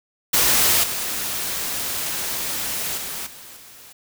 white noise with level steps, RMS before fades -17 / -26 / -30 / -41 / -44 dBFS, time 0.33-3.93 s, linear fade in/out 10 ms, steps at 0.83 / 2.97 / 3.26 / 3.56 s, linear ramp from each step 10 ms, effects none

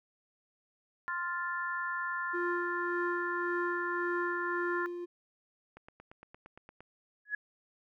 sine chord, F major, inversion second, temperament equal with one note detuned, 1046.5 / 1396.9 / 1753.9 Hz, C6 / F6 / A6, 0 / 0 / -6 cents, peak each -37 dBFS, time 1.08-4.86 s, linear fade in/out 0 ms
triangle tone with tremolo, 350 Hz, F4, 4 cents sharp, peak -30 dBFS, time 2.33-5.06 s, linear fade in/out 20 ms, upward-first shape sine, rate 1.8 Hz, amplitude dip 45%
click train, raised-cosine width 0.5 ms, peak -35 dBFS, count 10, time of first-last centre 5.77-6.806 s, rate 8.69 Hz
sine tone with exponential growth, 1686 Hz, G#6, 26 cents sharp, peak -27 dBFS, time 7.25-7.35 s, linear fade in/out 5 ms, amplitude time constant 20 ms
effects none

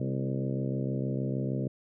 harmonic tone with a mistuned harmonic, 66.5 Hz, C2, 29 cents sharp, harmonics 2 / 3 / 4 / 5 / 6 / 7 / 8 / 9, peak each -31 / -35 / -37 / -39 / -41 / -42 / -43 / -44 dBFS, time 0-1.68 s, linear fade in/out 5 ms, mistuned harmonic 4, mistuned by -39 cents, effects none

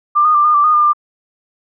sine tone with pitch steps, 1188 / 1230 / 1182 / 1217 / 1170 / 1230 / 1203 / 1192 Hz, D6 / D#6 / D6 / D#6 / D6 / D#6 / D6 / D6, +20 / -20 / +11 / -39 / -7 / -20 / +41 / +25 cents, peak -8 dBFS, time 0.15-0.934 s, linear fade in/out 20 ms, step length 98 ms, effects none

